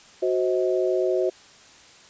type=chord; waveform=sine; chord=C diminished; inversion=second; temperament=equal with one note detuned; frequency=370 / 523.3 / 634.6 Hz; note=Gb4 / C5 / Eb5; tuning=0 / 0 / +34 cents; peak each=-22 / -26 / -26 dBFS; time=0.22-1.3 s; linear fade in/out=10 ms; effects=white hiss -50 dBFS RMS until 2.09 s + resampled to 16000 Hz